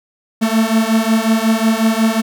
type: beating tone pair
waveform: 45% pulse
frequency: 220.1 / 225.6 Hz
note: A3 / A3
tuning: +1 / +44 cents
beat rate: 5.5 Hz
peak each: -15 dBFS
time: 0.41-2.22 s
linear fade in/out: 20 ms
effects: none